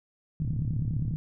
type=tone with vibrato; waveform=sine; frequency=133.1 Hz; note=C3; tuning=30 cents sharp; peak=-28 dBFS; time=0.4-1.16 s; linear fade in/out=0 ms; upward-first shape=square; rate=9.8 Hz; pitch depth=270 cents each way
type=click train; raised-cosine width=5 ms; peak=-22 dBFS; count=26; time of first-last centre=0.42-1.138 s; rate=34.8 Hz
effects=none